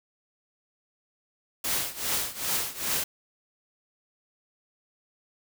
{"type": "noise with tremolo", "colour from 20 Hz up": "white", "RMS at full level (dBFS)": -26, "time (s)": [1.64, 3.04], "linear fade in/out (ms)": 5, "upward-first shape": "triangle", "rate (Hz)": 2.5, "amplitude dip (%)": 90, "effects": []}